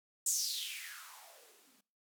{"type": "noise with band-pass filter sweep", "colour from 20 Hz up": "violet", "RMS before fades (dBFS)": -41, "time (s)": [0.26, 1.81], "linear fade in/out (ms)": 5, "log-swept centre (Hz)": [7700, 200], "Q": 5.3, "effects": ["noise-tail reverb RT60 0.5 s tail -23 dB re dry"]}